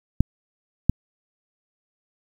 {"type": "clicks", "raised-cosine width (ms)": 5, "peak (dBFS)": -3, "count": 2, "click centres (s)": [0.206, 0.896], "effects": ["7-bit"]}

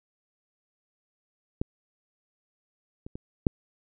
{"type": "clicks", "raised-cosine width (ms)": 3, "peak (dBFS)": [-14, -26, -24, -7], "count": 4, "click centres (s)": [1.615, 3.065, 3.155, 3.468], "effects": []}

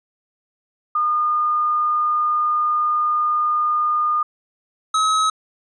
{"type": "tone pair in turn", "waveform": ["sine", "square"], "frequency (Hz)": [1218, 1279.3], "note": ["D#6", "D#6"], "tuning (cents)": [-37, 48], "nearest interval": "minor second", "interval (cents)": 85, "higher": "second", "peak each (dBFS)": -16, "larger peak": "neither", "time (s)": [[0.95, 4.23], [4.94, 5.3]], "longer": "first", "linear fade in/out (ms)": 5, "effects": ["resampled to 22050 Hz"]}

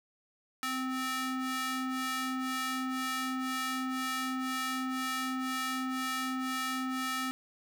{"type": "ring-modulated tone", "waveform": "sawtooth", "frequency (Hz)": 520, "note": "C5", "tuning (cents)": -11, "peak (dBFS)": -25, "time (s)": [0.63, 7.31], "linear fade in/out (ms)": 0, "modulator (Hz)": 779, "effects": []}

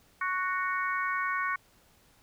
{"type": "harmonic tone", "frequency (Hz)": 370, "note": "F#4", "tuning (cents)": 0, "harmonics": [3, 4, 5, 6], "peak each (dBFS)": [-31, -33, -35, -37], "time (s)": [0.21, 1.56], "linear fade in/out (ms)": 5, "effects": ["pink hiss -63 dBFS RMS until 2.22 s"]}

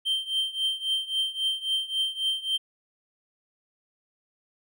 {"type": "tone with tremolo", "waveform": "triangle", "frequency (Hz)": 3136, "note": "G7", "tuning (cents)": 0, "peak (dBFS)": -20, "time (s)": [0.05, 2.58], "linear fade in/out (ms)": 20, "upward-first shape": "triangle", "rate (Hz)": 3.7, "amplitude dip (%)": 90, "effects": []}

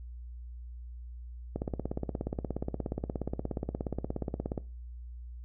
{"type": "click train", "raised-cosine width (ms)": 2, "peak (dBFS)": -19, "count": 52, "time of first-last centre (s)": [1.56, 4.578], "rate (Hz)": 16.9, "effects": ["noise-tail reverb RT60 0.3 s tail -20 dB re dry", "added 60 Hz sine -41 dBFS peak until 5.44 s"]}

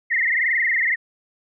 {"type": "tone with frequency modulation", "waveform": "sine", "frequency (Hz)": 1974, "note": "B6", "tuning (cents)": -1, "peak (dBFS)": -17, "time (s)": [0.1, 0.96], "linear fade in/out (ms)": 20, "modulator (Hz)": 21.7, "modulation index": 7, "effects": []}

